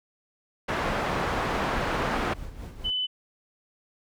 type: low-pass noise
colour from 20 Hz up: white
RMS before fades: -28 dBFS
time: 0.68-2.34 s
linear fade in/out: 10 ms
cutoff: 1300 Hz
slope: 12 dB/octave
type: noise with tremolo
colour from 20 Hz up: brown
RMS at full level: -36 dBFS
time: 0.85-2.91 s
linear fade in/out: 10 ms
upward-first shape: sine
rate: 4.6 Hz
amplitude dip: 55%
type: tone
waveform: sine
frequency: 3009 Hz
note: F#7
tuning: 28 cents sharp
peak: -25 dBFS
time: 2.84-3.07 s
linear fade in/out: 20 ms
effects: none